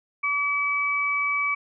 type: tone pair together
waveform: sine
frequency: 1146 / 2289 Hz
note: D6 / D7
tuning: -43 / -45 cents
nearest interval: octave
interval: 1198 cents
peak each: -27 / -23 dBFS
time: 0.23-1.55 s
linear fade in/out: 10 ms
effects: none